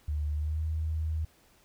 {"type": "tone with pitch glide", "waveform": "sine", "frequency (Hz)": [74.6, 78.94], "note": ["D2", "D#2"], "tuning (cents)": [28, 26], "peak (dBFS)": -28, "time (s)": [0.08, 1.25], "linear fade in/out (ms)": 5, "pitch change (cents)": 98, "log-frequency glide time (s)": [0.35, 0.63], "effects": ["pink hiss -63 dBFS RMS until 1.64 s"]}